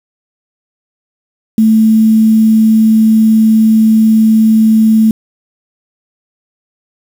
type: tone with quantisation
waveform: sine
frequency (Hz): 220.3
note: A3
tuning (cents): +2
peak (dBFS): -4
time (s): 1.58-5.11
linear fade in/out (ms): 2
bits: 5
effects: none